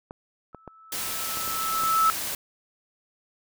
clicks, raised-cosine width 1 ms, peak -24 dBFS, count 6, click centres 0.109 / 0.547 / 0.677 / 1.372 / 1.478 / 1.836 s
sine tone with exponential growth, 1310 Hz, E6, 11 cents flat, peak -16 dBFS, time 0.53-2.1 s, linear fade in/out 0 ms, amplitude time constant 340 ms
white noise, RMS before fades -31 dBFS, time 0.92-2.35 s, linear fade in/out 2 ms
effects none

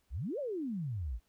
sine exponential two-way sweep, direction up then down, 49.85 to 610 to 49.85 Hz, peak -34 dBFS, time 0.1-1.2 s, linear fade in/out 50 ms, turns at 0.39 s, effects pink hiss -75 dBFS RMS until 1.28 s

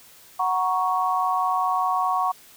sine chord, F# major, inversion none, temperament equal with one note detuned, 740 / 943.7 / 1108.7 Hz, F#5 / A#5 / C#6, 0 / +21 / 0 cents, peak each -24 / -27 / -23 dBFS, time 0.39-2.32 s, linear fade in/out 10 ms, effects white hiss -50 dBFS RMS until 2.56 s

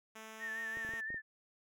5% pulse tone with pitch glide, 220 to 223.2 Hz, A3 to A3, 0 to +25 cents, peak -37 dBFS, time 0.15-1.01 s, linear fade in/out 10 ms, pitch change +25 cents, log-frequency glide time 0.43-0.58 s
sine tone with vibrato, 1796 Hz, A6, 35 cents sharp, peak -38 dBFS, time 0.39-1.22 s, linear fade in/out 50 ms, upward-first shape sine, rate 5.8 Hz, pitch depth 52 cents each way
clicks, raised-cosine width 2 ms, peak -37 dBFS, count 6, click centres 0.771 / 0.849 / 0.891 / 0.937 / 1.104 / 1.144 s
effects none

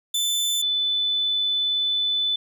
sawtooth / sine tone pair in turn, 3520 / 3501 Hz, A7 / A7, 0 / -9 cents, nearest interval unison, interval 9 cents, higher first, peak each -18 / -20 dBFS, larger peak first, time 0.14-0.62 / 0.62-2.36 s, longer second, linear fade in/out 5 ms, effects 10-bit

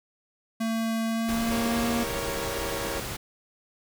square tone with pitch glide, 225.5 to 235.6 Hz, A3 to A#3, +43 to +19 cents, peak -26 dBFS, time 0.6-2.04 s, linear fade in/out 10 ms, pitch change +76 cents, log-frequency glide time 1.09-1.91 s
pink noise, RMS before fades -34 dBFS, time 1.28-3.17 s, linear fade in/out 10 ms
sawtooth chord, E diminished seventh, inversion none, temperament equal with one note detuned, 329.6 / 395.6 / 466.2 / 554.4 Hz, E4 / G4 / Bb4 / Db5, 0 / +16 / 0 / 0 cents, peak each -35 / -35 / -31 / -31 dBFS, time 1.51-3 s, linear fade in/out 2 ms
effects none

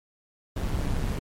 brown noise with amplitude modulation, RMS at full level -25 dBFS, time 0.56-1.19 s, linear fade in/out 5 ms, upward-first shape sine, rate 136 Hz, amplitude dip 55%, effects MP3 64 kbps

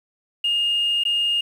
sine tone with dropouts, 2837 Hz, F7, 27 cents sharp, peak -17 dBFS, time 0.44-1.41 s, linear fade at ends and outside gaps 5 ms, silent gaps 1.037-1.051 s, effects tanh soft clip ceiling -14 dBFS + 8-bit

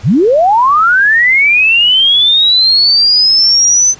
sine linear sweep, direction up, 77.4 to 6150 Hz, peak -5 dBFS, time 0.03-3.95 s, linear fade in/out 50 ms, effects pink hiss -37 dBFS RMS until 3.99 s + resampled to 16000 Hz

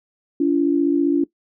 sine tone pair together, 284.8 / 340 Hz, C#4 / F4, +47 / -46 cents, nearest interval minor third, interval 307 cents, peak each -16 / -19 dBFS, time 0.4-1.24 s, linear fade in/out 5 ms, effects noise-tail reverb RT60 0.1 s tail -19 dB re dry

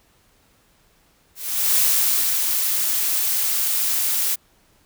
blue noise with ADSR envelope, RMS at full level -17 dBFS, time 1.35-4.36 s, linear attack 410 ms, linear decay 610 ms, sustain -4 dB, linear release 20 ms, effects pink hiss -59 dBFS RMS until 4.85 s

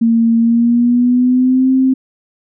sine tone with pitch glide, 229.4 to 262 Hz, A#3 to C4, -28 to +2 cents, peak -8 dBFS, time 0.01-1.94 s, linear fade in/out 10 ms, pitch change +230 cents, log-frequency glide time 0.38-1.71 s, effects none

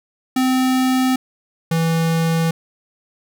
square tone pair in turn, 258.2 / 164.28 Hz, C4 / E3, -23 / -6 cents, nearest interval minor sixth, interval 783 cents, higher first, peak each -15 / -16 dBFS, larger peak first, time 0.36-1.16 / 1.71-2.51 s, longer neither, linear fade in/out 5 ms, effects none

